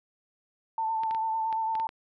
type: tone with vibrato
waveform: sine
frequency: 890 Hz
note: A5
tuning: 20 cents sharp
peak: -26 dBFS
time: 0.78-1.87 s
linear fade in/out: 2 ms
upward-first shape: triangle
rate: 8.9 Hz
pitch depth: 30 cents each way
type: clicks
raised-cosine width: 0.3 ms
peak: -25 dBFS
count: 7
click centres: 1.035 / 1.11 / 1.148 / 1.527 / 1.753 / 1.799 / 1.891 s
effects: none